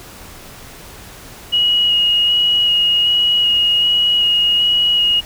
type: tone with vibrato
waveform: sine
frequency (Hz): 2891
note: F#7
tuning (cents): -41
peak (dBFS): -11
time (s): 1.52-5.21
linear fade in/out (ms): 20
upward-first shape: square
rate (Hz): 1.3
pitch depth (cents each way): 9
effects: pink hiss -37 dBFS RMS until 5.25 s